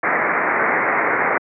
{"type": "low-pass noise", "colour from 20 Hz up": "white", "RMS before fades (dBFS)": -18, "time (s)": [0.03, 1.38], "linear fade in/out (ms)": 5, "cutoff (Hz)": 2200, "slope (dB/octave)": 96, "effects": ["high-pass 300 Hz 12 dB/octave"]}